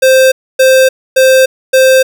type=tone bursts; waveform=square; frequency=523.3 Hz; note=C5; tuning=in tune; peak=-4 dBFS; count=4; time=0.02-2.03 s; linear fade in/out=10 ms; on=300 ms; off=270 ms; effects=none